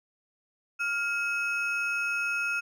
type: ring-modulated tone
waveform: triangle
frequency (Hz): 1982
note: B6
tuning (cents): +6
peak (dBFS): -22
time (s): 0.79-2.61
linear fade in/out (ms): 20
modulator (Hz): 579
effects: none